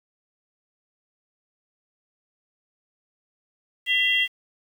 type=tone cluster; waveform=sine; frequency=1999 / 2751 / 3242 Hz; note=B6 / F7 / G#7; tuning=+20 / -27 / -42 cents; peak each=-23 dBFS; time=3.86-4.28 s; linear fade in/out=50 ms; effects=8-bit